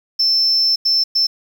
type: tone bursts at uneven times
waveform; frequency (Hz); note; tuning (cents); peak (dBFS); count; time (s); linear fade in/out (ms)
sine; 5320; E8; +15; -11; 3; 0.19-0.76 / 0.85-1.04 / 1.15-1.27; 10
effects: tanh soft clip ceiling -9 dBFS + 7-bit